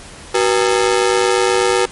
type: ring-modulated tone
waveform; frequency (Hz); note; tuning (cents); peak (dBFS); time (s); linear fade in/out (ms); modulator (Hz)
sawtooth; 430; A4; -40; -5; 0.34-1.86; 10; 54.1
effects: pink hiss -36 dBFS RMS until 1.91 s + MP3 48 kbps